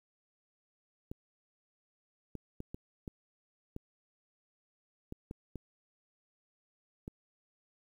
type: clicks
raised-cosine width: 3 ms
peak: -28 dBFS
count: 10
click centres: 1.115 / 2.353 / 2.604 / 2.745 / 3.078 / 3.764 / 5.124 / 5.311 / 5.557 / 7.079 s
effects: 10-bit